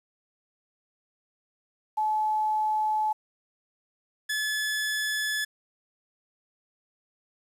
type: tone pair in turn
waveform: sine / sawtooth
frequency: 860 / 1720 Hz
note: A5 / A6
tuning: -40 / -40 cents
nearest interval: octave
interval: 1200 cents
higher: second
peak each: -23 dBFS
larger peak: neither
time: 1.97-3.13 / 4.29-5.45 s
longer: neither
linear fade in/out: 10 ms
effects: resampled to 32000 Hz + 9-bit